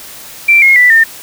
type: tone with pitch steps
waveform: sine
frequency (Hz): 2349 / 2154 / 1975.3 / 1811.3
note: D7 / C7 / B6 / A6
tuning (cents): 0 / +50 / 0 / +50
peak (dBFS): -3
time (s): 0.48-1.04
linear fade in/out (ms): 10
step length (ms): 140
effects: white hiss -31 dBFS RMS until 1.22 s